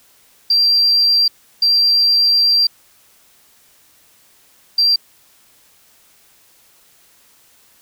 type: tone bursts at uneven times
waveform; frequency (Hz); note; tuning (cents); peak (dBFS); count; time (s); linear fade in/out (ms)
sine; 4723; D8; +9; -9; 3; 0.5-1.28 / 1.62-2.67 / 4.78-4.96; 5
effects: tanh soft clip ceiling -6 dBFS + white hiss -52 dBFS RMS until 7.81 s